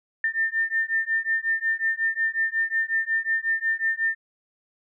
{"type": "beating tone pair", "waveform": "sine", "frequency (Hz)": [1799, 1804.5], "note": ["A6", "A6"], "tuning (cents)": [38, 43], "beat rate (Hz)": 5.5, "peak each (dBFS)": -25, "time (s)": [0.24, 4.15], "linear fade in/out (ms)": 2, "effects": []}